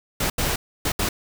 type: noise bursts at uneven times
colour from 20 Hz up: pink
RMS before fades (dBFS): -23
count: 4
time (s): 0.2-0.3 / 0.38-0.56 / 0.85-0.92 / 0.99-1.09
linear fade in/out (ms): 5
effects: none